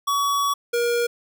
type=tone pair in turn; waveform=square; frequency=1130 / 475.1 Hz; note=C#6 / A#4; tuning=+33 / +33 cents; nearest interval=octave + minor third; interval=1500 cents; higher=first; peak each=-20 dBFS; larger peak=neither; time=0.07-0.54 / 0.73-1.07 s; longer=first; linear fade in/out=10 ms; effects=none